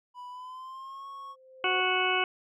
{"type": "tone with pitch glide", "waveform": "triangle", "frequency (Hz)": [987.8, 1102.4], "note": ["B5", "C#6"], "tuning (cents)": [0, -10], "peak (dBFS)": -38, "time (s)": [0.14, 1.36], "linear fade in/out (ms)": 50, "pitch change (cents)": 190, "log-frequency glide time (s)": [0.29, 1.07]}
{"type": "tone with exponential growth", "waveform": "sine", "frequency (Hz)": 521, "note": "C5", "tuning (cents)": -7, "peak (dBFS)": -40, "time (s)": [0.74, 1.8], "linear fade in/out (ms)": 1, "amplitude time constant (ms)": 230}
{"type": "harmonic tone", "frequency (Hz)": 369.2, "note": "F#4", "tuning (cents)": -4, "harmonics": [1, 2, 3, 4, 6, 7, 8], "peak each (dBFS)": [-32, -32, -32, -32, -32, -32, -32], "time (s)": [1.64, 2.24], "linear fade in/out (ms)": 2}
{"effects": []}